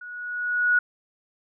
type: tone with level ramp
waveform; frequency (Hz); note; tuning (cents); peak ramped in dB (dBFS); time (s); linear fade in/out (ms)
sine; 1460; F#6; -24; -37 to -15; 0.01-0.79; 5
effects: none